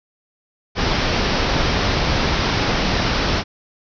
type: low-pass noise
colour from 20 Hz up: pink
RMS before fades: -19 dBFS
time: 0.75-3.44 s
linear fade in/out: 50 ms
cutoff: 5700 Hz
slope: 96 dB/octave
effects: none